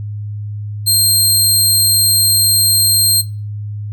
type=tone; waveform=20% pulse; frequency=4186 Hz; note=C8; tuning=in tune; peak=-4 dBFS; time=0.86-3.22 s; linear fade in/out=20 ms; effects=noise-tail reverb RT60 0.3 s tail -17 dB re dry + added 104 Hz sine -21 dBFS peak until 3.92 s